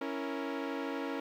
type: chord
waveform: sawtooth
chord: A# diminished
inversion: first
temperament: equal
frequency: 277.2 / 329.6 / 466.2 Hz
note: C#4 / E4 / A#4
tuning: 0 / 0 / 0 cents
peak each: -33 / -37 / -36 dBFS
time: 0.01-1.2 s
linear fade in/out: 5 ms
effects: low-pass 3000 Hz 12 dB/octave + 11-bit